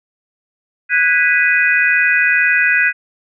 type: chord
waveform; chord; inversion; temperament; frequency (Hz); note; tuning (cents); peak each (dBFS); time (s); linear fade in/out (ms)
sine; G# minor seventh; third; equal with one note detuned; 1480 / 1642.1 / 1975.5 / 2489; F#6 / G#6 / B6 / D#7; 0 / -20 / 0 / 0; -16; 0.89-2.93; 50
effects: none